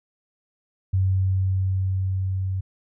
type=tone with level ramp; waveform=sine; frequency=94.7 Hz; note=F#2; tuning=41 cents sharp; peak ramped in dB=-17 to -23 dBFS; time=0.93-2.61 s; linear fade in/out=10 ms; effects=none